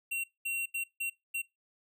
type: tone bursts at uneven times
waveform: square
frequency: 2739 Hz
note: F7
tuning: 34 cents flat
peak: -32 dBFS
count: 5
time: 0.11-0.24 / 0.45-0.66 / 0.74-0.84 / 1-1.1 / 1.34-1.42 s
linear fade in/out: 10 ms
effects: noise-tail reverb RT60 0.2 s tail -21 dB re dry